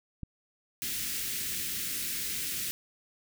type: click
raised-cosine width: 5 ms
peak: -25 dBFS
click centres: 0.233 s
type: band-stop noise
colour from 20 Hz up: white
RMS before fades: -34 dBFS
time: 0.82-2.71 s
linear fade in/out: 0 ms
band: 370 to 1700 Hz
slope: 24 dB/octave
effects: none